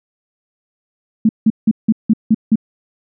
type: tone bursts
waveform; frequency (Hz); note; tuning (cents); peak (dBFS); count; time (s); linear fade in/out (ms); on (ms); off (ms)
sine; 220; A3; 0; -7; 7; 1.25-2.557; 5; 41; 170
effects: none